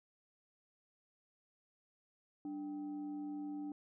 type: tone with frequency modulation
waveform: sine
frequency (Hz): 294.7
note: D4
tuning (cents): +6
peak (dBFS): -40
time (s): 2.45-3.72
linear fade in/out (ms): 2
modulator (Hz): 489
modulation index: 0.35
effects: none